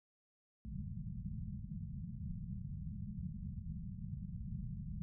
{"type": "low-pass noise", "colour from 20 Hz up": "white", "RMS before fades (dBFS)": -44, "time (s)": [0.65, 5.02], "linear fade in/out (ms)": 0, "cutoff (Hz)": 210, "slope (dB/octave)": 96, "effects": []}